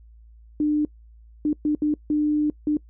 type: tone bursts at uneven times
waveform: sine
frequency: 299.7 Hz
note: D4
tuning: 35 cents sharp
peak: -18 dBFS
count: 6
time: 0.6-0.85 / 1.45-1.53 / 1.65-1.75 / 1.82-1.94 / 2.1-2.5 / 2.67-2.77 s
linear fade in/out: 2 ms
effects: noise-tail reverb RT60 0.1 s tail -24 dB re dry + added 56 Hz sine -46 dBFS peak until 2.89 s

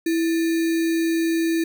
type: tone with sample-and-hold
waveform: sine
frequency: 329.2 Hz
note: E4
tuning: 2 cents flat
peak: -18 dBFS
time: 0.06-1.64 s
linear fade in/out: 5 ms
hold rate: 2100 Hz
effects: none

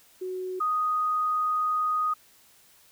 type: tone pair in turn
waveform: sine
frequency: 370 / 1244.5 Hz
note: F#4 / D#6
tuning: 0 / 0 cents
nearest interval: octave + major sixth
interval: 2100 cents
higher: second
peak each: -30 / -23 dBFS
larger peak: second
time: 0.21-0.6 / 0.6-2.14 s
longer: second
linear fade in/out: 10 ms
effects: white hiss -58 dBFS RMS until 2.91 s

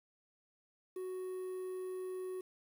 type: tone with quantisation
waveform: triangle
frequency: 370.5 Hz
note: F#4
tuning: 2 cents sharp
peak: -37 dBFS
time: 0.96-2.41 s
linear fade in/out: 5 ms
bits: 10
effects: none

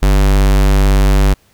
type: tone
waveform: square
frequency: 49 Hz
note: G1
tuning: in tune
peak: -8 dBFS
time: 0.02-1.34 s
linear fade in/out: 10 ms
effects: pink hiss -53 dBFS RMS until 1.53 s

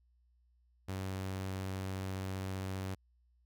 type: tone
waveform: sawtooth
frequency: 95.1 Hz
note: F#2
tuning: 48 cents sharp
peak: -33 dBFS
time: 0.88-2.95 s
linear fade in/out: 10 ms
effects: added 60 Hz sine -67 dBFS peak until 3.45 s

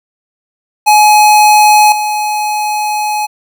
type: tone with level steps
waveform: square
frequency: 844 Hz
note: G#5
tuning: 28 cents sharp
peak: -4 / -13 dBFS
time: 0.86-3.27 s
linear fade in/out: 20 ms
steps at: 1.92 s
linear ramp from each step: 2 ms
effects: none

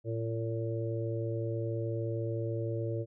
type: harmonic tone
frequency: 113.7 Hz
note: A#2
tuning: 43 cents flat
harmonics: 1 / 3 / 4 / 5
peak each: -33 / -38 / -39 / -40 dBFS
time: 0.04-3.06 s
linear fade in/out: 50 ms
effects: none

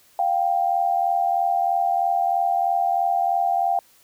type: tone pair together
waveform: sine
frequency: 700.9 / 784 Hz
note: F5 / G5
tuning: +6 / 0 cents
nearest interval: major second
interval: 194 cents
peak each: -21 / -21 dBFS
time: 0.19-3.79 s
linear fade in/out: 2 ms
effects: white hiss -56 dBFS RMS until 4.03 s

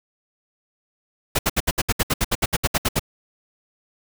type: noise bursts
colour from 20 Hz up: pink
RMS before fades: -19 dBFS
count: 16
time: 1.35-2.995 s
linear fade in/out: 10 ms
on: 40 ms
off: 67 ms
effects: none

